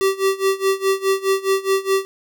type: tone with tremolo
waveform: square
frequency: 387.1 Hz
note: G4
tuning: 22 cents flat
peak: -14 dBFS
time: 0.01-2.05 s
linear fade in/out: 0 ms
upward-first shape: sine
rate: 4.8 Hz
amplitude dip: 90%
effects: none